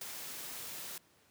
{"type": "noise with ADSR envelope", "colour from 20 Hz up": "white", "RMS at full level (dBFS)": -41, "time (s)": [0.01, 0.98], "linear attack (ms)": 5, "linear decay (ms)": 24, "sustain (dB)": -3, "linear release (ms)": 3, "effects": ["pink hiss -67 dBFS RMS until 1.3 s", "high-pass 100 Hz 12 dB/octave"]}